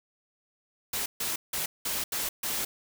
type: noise bursts at uneven times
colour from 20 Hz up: white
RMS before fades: -31 dBFS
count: 6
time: 0.93-1.06 / 1.2-1.36 / 1.53-1.66 / 1.85-2.04 / 2.12-2.29 / 2.43-2.65 s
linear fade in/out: 5 ms
effects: none